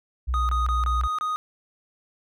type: tone with pitch glide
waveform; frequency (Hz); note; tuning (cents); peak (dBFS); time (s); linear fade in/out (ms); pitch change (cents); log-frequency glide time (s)
sine; 62.6 to 61.7; B1 to B1; +24 to -1; -22; 0.27-1.08; 20; -25; 0.39-0.47
type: tone bursts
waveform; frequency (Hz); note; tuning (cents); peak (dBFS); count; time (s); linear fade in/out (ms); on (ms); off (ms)
triangle; 1244.5; D#6; 0; -22; 6; 0.34-1.36; 0; 150; 24
effects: none